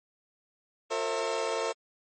30% pulse tone cluster, 357.1 / 454.3 / 536 / 656 Hz, F4 / A#4 / C5 / E5, +39 / -45 / +42 / -9 cents, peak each -38 / -29 / -31 / -32 dBFS, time 0.9-1.73 s, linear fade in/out 20 ms, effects MP3 32 kbps

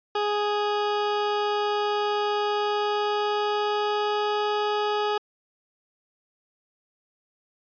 20% pulse tone with pitch glide, 415.3 to 418.4 Hz, G#4 to G#4, 0 to +13 cents, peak -18 dBFS, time 0.15-5.18 s, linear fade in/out 5 ms, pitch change +13 cents, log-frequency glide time 2.41-4.46 s, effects resampled to 11025 Hz

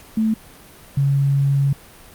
sine tone pair in turn, 220 / 139.11 Hz, A3 / C#3, 0 / +6 cents, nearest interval minor sixth, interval 794 cents, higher first, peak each -15 / -14 dBFS, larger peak second, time 0.17-0.34 / 0.97-1.73 s, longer second, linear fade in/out 5 ms, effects pink hiss -44 dBFS RMS until 2.14 s + Opus 48 kbps

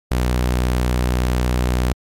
sawtooth tone, 61.74 Hz, B1, in tune, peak -12 dBFS, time 0.11-1.93 s, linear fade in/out 5 ms, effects MP3 64 kbps

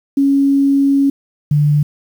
sine tone pair in turn, 277.2 / 147.61 Hz, C#4 / D3, 0 / +9 cents, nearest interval major seventh, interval 1091 cents, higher first, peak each -9 dBFS, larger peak neither, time 0.17-1.1 / 1.51-1.83 s, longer first, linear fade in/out 5 ms, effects 7-bit

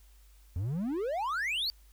triangle exponential sweep, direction up, 82.41 to 4699 Hz, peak -28 dBFS, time 0.56-1.7 s, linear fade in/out 0 ms, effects added 50 Hz sine -55 dBFS peak until 1.92 s + white hiss -66 dBFS RMS until 1.92 s

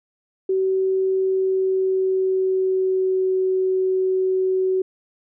sine tone with pitch glide, 380 to 375.4 Hz, F#4 to F#4, +46 to +25 cents, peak -17 dBFS, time 0.49-4.82 s, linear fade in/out 5 ms, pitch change -21 cents, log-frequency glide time 1.17-3.33 s, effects none

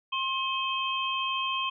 sine tone cluster, 1065 / 2557 / 3153 Hz, C6 / D#7 / G7, +30 / +47 / +9 cents, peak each -30 / -33 / -32 dBFS, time 0.12-1.7 s, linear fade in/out 10 ms, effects none

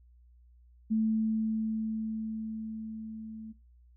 sine tone with level ramp, 220 Hz, A3, in tune, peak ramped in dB -24 to -41 dBFS, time 0.9-3.53 s, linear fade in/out 20 ms, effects noise-tail reverb RT60 0.2 s tail -19 dB re dry + added 60 Hz sine -56 dBFS peak until 3.96 s

